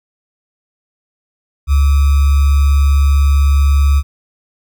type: tone with sample-and-hold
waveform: sine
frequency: 70.4 Hz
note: C#2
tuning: 27 cents sharp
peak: -7 dBFS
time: 1.67-4.03 s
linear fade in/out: 50 ms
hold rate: 1225 Hz
effects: none